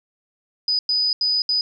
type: tone bursts at uneven times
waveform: sine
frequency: 4978 Hz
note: D#8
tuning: in tune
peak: -17 dBFS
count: 4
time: 0.68-0.79 / 0.89-1.13 / 1.21-1.42 / 1.49-1.61 s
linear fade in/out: 2 ms
effects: none